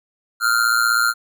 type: tone with amplitude modulation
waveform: square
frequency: 1396.9 Hz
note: F6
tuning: in tune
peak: -12 dBFS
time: 0.4-1.14 s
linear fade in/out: 50 ms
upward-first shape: sine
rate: 116 Hz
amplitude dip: 80%
effects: none